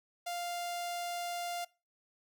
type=tone with notch filter; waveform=sawtooth; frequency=698.5 Hz; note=F5; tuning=in tune; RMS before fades=-38 dBFS; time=0.26-1.65 s; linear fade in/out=10 ms; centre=1600 Hz; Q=1.9; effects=noise-tail reverb RT60 0.3 s tail -22 dB re dry